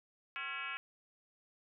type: tone with frequency modulation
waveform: sine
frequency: 1972 Hz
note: B6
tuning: 3 cents flat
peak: -38 dBFS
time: 0.36-0.77 s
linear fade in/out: 0 ms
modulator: 301 Hz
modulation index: 2.8
effects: none